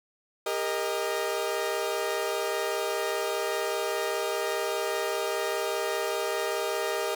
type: chord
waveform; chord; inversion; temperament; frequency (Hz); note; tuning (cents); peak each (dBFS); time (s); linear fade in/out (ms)
sawtooth; Eb major; first; equal with one note detuned; 401.2 / 466.2 / 622.3; G4 / Bb4 / Eb5; +40 / 0 / 0; -28; 0.46-7.15; 5
effects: none